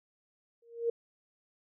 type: tone with exponential growth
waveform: sine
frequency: 466.2 Hz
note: A#4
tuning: in tune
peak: -24 dBFS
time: 0.62-0.9 s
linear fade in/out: 5 ms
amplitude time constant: 59 ms
effects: none